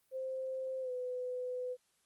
sine tone with pitch glide, 523.3 to 501.1 Hz, C5 to B4, 0 to +25 cents, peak -36 dBFS, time 0.11-1.77 s, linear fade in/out 50 ms, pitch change -75 cents, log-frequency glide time 0.81-0.91 s, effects white hiss -75 dBFS RMS until 2.05 s + Opus 32 kbps

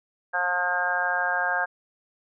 harmonic tone, 178.7 Hz, F3, 40 cents sharp, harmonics 3 / 4 / 5 / 6 / 7 / 8 / 9, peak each -35 / -29 / -31 / -37 / -35 / -33 / -25 dBFS, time 0.33-1.66 s, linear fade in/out 20 ms, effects none

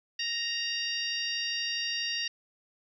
harmonic tone, 932.3 Hz, A#5, in tune, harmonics 2 / 3 / 4 / 5 / 6, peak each -37 / -34 / -39 / -36 / -37 dBFS, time 0.19-2.28 s, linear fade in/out 5 ms, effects 11-bit

